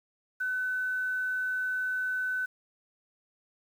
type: tone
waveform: sine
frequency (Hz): 1509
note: F#6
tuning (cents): +34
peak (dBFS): -28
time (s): 0.4-2.46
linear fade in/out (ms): 10
effects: 9-bit